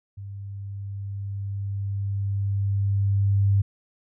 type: tone with level ramp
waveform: sine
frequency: 99.4 Hz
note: G2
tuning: 25 cents sharp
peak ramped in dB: -34 to -16 dBFS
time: 0.17-3.62 s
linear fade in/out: 10 ms
effects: none